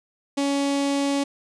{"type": "tone with notch filter", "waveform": "sawtooth", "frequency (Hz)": 280.2, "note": "C#4", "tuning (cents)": 19, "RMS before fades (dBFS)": -23, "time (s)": [0.37, 1.24], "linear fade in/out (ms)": 10, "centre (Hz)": 1500, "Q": 1.5, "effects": ["resampled to 22050 Hz"]}